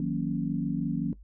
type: chord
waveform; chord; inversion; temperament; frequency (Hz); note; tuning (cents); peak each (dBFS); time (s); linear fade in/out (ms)
sine; D# minor seventh; none; equal with one note detuned; 159.57 / 185 / 233.1 / 277.2; D#3 / F#3 / A#3 / C#4; +44 / 0 / 0 / 0; -32; 0-1.13; 2
effects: noise-tail reverb RT60 0.1 s tail -18 dB re dry + added 50 Hz sine -47 dBFS peak until 1.23 s